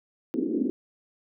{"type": "band-pass noise", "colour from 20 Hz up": "white", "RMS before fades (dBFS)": -27, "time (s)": [0.34, 0.7], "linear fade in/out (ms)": 0, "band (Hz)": [230, 370], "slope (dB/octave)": 48, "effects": []}